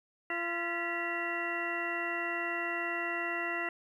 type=harmonic tone with a mistuned harmonic; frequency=342.5 Hz; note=F4; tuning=34 cents flat; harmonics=1 / 2 / 3 / 4 / 5 / 6 / 8; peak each=-40 / -40 / -44 / -40 / -45 / -35 / -41 dBFS; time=0.3-3.69 s; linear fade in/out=2 ms; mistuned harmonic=6; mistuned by=-84 cents; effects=11-bit